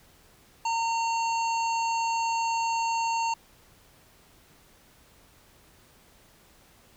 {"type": "harmonic tone with a mistuned harmonic", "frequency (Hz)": 916, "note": "A#5", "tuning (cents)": -31, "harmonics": [1, 3, 5, 7, 8], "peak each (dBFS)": [-25, -35, -39, -42, -43], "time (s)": [0.65, 3.34], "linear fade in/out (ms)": 5, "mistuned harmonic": 5, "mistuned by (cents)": -57, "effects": ["pink hiss -58 dBFS RMS until 6.96 s"]}